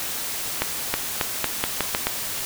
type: accelerating click train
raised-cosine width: 0.3 ms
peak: -4 dBFS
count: 8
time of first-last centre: 0.62-2.069 s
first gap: 320 ms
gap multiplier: 0.85
effects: white hiss -29 dBFS RMS until 2.45 s